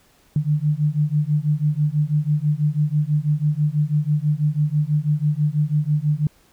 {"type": "beating tone pair", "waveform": "sine", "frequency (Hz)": [146.83, 152.93], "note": ["D3", "D#3"], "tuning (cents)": [0, -30], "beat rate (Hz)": 6.1, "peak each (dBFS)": -20, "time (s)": [0.36, 6.27], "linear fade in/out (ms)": 2, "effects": ["pink hiss -57 dBFS RMS until 6.52 s"]}